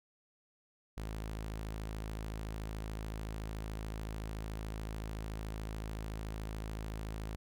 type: tone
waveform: sawtooth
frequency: 53.7 Hz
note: A1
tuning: 41 cents flat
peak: -35 dBFS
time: 0.97-7.36 s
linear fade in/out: 5 ms
effects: none